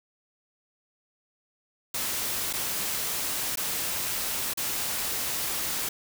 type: noise with dropouts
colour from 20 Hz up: white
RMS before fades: -30 dBFS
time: 1.94-5.89 s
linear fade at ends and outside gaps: 5 ms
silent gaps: 2.529-2.535 / 3.558-3.572 / 4.537-4.573 s
effects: none